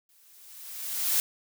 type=noise with exponential growth; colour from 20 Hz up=blue; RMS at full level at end=-23 dBFS; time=0.09-1.2 s; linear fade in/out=1 ms; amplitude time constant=240 ms; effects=none